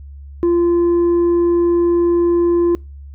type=tone with tanh clipping; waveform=sine; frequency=344.8 Hz; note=F4; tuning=22 cents flat; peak=-12 dBFS; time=0.43-2.75 s; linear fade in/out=0 ms; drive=3 dB; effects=noise-tail reverb RT60 0.3 s tail -26 dB re dry + added 70 Hz sine -32 dBFS peak until 3.14 s